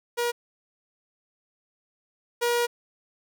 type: tone pair in turn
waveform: sawtooth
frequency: 477.8 / 477.8 Hz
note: A#4 / A#4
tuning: +43 / +43 cents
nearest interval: unison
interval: 0 cents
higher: neither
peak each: -20 / -18 dBFS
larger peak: second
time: 0.17-0.32 / 2.41-2.67 s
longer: second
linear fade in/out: 20 ms
effects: none